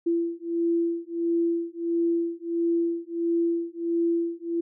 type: beating tone pair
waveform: sine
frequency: 336.9 / 338.4 Hz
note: E4 / E4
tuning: +38 / +45 cents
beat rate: 1.5 Hz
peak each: -26 dBFS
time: 0.06-4.61 s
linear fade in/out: 10 ms
effects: none